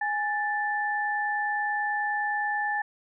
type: tone pair together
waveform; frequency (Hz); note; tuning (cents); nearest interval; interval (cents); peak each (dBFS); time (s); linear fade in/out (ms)
sine; 830.6 / 1760; G#5 / A6; 0 / 0; octave + minor second; 1300; -28; 0.01-2.82; 5
effects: none